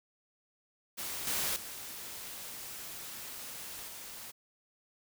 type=noise with level steps; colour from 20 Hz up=white; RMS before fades=-39 / -33 / -44 / -46 dBFS; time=0.97-4.32 s; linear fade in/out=20 ms; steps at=1.27 / 1.56 / 3.88 s; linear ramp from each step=2 ms; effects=none